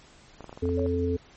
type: clicks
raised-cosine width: 1 ms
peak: -27 dBFS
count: 9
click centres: 0.407 / 0.443 / 0.494 / 0.528 / 0.575 / 0.655 / 0.691 / 0.794 / 0.863 s
type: harmonic tone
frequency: 87.31 Hz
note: F2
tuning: in tune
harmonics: 1 / 3 / 5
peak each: -28 / -29 / -27 dBFS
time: 0.62-1.17 s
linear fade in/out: 10 ms
type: tone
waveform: sine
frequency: 554.4 Hz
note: C#5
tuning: in tune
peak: -31 dBFS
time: 0.77-0.87 s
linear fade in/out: 10 ms
effects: pink hiss -54 dBFS RMS until 1.36 s + MP3 32 kbps